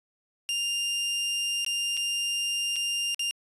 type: tone with dropouts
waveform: sawtooth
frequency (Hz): 2800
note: F7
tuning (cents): +4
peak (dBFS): -23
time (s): 0.49-3.31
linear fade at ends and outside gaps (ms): 0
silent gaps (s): 1.647-1.664 / 1.969-1.974 / 2.759-2.764 / 3.145-3.194
effects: resampled to 24000 Hz